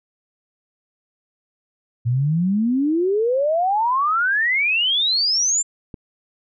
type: exponential sweep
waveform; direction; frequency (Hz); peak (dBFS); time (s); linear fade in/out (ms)
sine; up; 114.4 to 7390; -16; 2.05-5.63; 20
type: click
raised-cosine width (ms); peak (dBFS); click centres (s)
3; -21; 5.942
effects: none